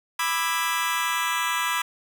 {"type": "chord", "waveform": "25% pulse", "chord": "E dominant seventh", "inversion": "second", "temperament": "just", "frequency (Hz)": [988.9, 1186.7, 1318.5, 1648.1], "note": ["B5", "D6", "E6", "G#6"], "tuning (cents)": [2, 18, 0, -14], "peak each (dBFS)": [-23, -26, -26, -26], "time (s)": [0.19, 1.82], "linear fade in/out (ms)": 5, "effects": []}